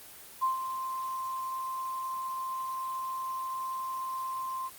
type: tone with ADSR envelope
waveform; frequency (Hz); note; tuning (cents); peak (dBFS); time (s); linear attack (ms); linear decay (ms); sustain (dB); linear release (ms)
sine; 1046.5; C6; 0; -23; 0.41-4.7; 24; 130; -9; 34
effects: white hiss -49 dBFS RMS until 4.78 s + Opus 24 kbps